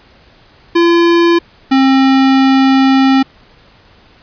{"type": "tone pair in turn", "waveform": "square", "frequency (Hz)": [340.5, 267], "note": ["F4", "C4"], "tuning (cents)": [-44, 35], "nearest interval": "major third", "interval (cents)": 421, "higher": "first", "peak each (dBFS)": -7, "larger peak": "neither", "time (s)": [[0.75, 1.39], [1.71, 3.23]], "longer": "second", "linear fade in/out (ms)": 10, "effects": ["pink hiss -45 dBFS RMS until 4.22 s", "resampled to 11025 Hz"]}